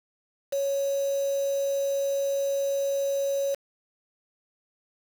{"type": "tone with quantisation", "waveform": "sine", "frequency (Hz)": 554.4, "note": "C#5", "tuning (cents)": 0, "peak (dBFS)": -24, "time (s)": [0.52, 3.55], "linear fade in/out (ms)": 10, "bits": 6, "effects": []}